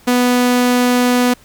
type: tone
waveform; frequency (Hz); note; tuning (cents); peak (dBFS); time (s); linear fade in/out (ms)
sawtooth; 246.9; B3; 0; -7; 0.07-1.34; 10
effects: pink hiss -47 dBFS RMS until 1.44 s